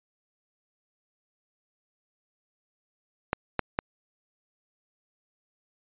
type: clicks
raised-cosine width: 0.5 ms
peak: -9 dBFS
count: 3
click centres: 3.331 / 3.593 / 3.789 s
effects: resampled to 8000 Hz